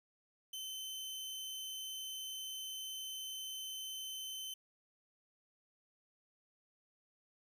sawtooth tone, 3067 Hz, G7, 38 cents flat, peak -39 dBFS, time 0.53-4.54 s, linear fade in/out 5 ms, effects none

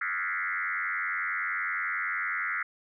sine tone with frequency modulation, 1703 Hz, G#6, 43 cents sharp, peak -28 dBFS, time 0.01-2.63 s, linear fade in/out 5 ms, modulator 90.9 Hz, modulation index 4.6, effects none

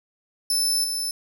25% pulse tone with level steps, 5274 Hz, E8, in tune, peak -15 / -20 dBFS, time 0.5-1.11 s, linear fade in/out 2 ms, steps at 0.84 s, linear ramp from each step 2 ms, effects none

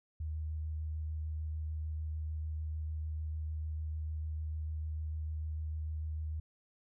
sine tone with vibrato, 77.78 Hz, D#2, in tune, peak -35 dBFS, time 0.2-6.4 s, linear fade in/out 5 ms, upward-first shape square, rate 6.7 Hz, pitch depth 9 cents each way, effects none

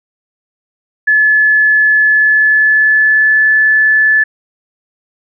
sine tone with pitch glide, 1720 to 1735 Hz, A6 to A6, -40 to -25 cents, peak -6 dBFS, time 1.07-4.24 s, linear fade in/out 10 ms, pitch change +15 cents, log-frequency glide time 2.04-3.49 s, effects none

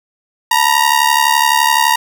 sawtooth ring-modulated tone, 938 Hz, A#5, 11 cents sharp, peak -3 dBFS, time 0.51-1.96 s, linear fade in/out 2 ms, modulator 35.9 Hz, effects none

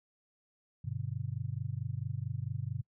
sine chord, G major, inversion none, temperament just, 98 / 122.5 / 147 Hz, G2 / B2 / D3, 0 / -14 / +2 cents, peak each -39 / -37 / -40 dBFS, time 0.84-2.82 s, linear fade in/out 10 ms, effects noise-tail reverb RT60 0.1 s tail -26 dB re dry

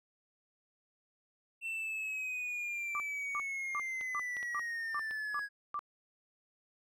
triangle linear sweep, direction down, 2700 to 1650 Hz, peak -34 dBFS, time 1.61-5.49 s, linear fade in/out 50 ms
sine tone bursts, 1174.7 Hz, D6, in tune, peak -34 dBFS, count 8, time 2.95-5.792 s, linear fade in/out 0 ms, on 49 ms, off 350 ms
clicks, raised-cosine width 0.3 ms, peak -32 dBFS, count 4, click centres 4.011 / 4.368 / 4.429 / 5.11 s
effects none

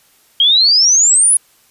sine exponential sweep, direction up, 3173 to 10548 Hz, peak -7 dBFS, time 0.4-1.37 s, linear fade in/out 2 ms, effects white hiss -52 dBFS RMS until 1.7 s + resampled to 32000 Hz

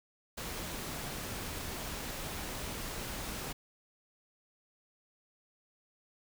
pink noise, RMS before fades -40 dBFS, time 0.37-3.53 s, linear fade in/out 10 ms, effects none

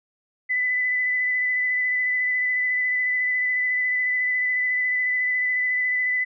sine tone with vibrato, 2000 Hz, B6, 21 cents sharp, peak -20 dBFS, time 0.49-6.25 s, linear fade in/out 20 ms, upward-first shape square, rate 14 Hz, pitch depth 10 cents each way, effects none

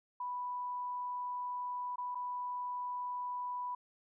sine tone with dropouts, 987.8 Hz, B5, in tune, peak -36 dBFS, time 0.2-3.75 s, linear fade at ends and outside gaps 5 ms, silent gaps 1.959-1.981 / 2.148-2.153 s, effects none

